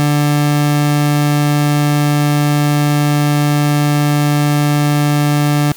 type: tone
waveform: 30% pulse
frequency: 146.83 Hz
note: D3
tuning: in tune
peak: -8 dBFS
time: 0-5.72 s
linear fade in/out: 0 ms
effects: white hiss -37 dBFS RMS until 5.76 s